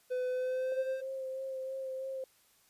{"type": "tone with pitch glide", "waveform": "triangle", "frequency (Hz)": [504, 525.4], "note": ["B4", "C5"], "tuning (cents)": [35, 7], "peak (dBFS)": -29, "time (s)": [0.1, 1.02], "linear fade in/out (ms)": 20, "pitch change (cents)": 72, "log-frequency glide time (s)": [0.28, 0.89]}
{"type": "tone with vibrato", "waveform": "sine", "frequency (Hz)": 528, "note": "C5", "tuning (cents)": 16, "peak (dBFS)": -36, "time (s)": [0.72, 2.24], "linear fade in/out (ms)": 2, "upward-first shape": "sine", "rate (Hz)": 3.1, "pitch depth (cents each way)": 19}
{"effects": ["white hiss -67 dBFS RMS until 2.69 s", "resampled to 32000 Hz"]}